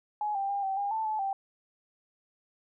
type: tone with pitch steps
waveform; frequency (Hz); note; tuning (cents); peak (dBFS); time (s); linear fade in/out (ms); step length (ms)
sine; 840 / 788 / 802 / 773 / 807 / 883 / 864 / 782; G#5 / G5 / G5 / G5 / G#5 / A5 / A5 / G5; +19 / +9 / +39 / -24 / -50 / +6 / -32 / -4; -28; 0.21-1.33; 2; 140
effects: none